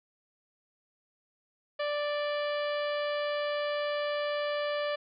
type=harmonic tone with a mistuned harmonic; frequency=587.3 Hz; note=D5; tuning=in tune; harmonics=1 / 2 / 3 / 4 / 5 / 6 / 7 / 8; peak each=-30 / -38 / -39 / -44 / -43 / -47 / -50 / -50 dBFS; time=1.79-4.96 s; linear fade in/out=10 ms; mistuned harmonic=6; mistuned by=-41 cents; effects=none